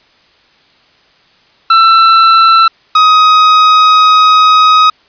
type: tone pair in turn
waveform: 45% pulse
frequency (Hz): 1336 / 1260.1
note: E6 / D#6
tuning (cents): +23 / +22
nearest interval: minor second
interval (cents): 101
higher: first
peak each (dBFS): -3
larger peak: neither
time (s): 1.7-2.68 / 2.95-4.9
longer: second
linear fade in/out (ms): 5
effects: white hiss -48 dBFS RMS until 5.08 s + resampled to 11025 Hz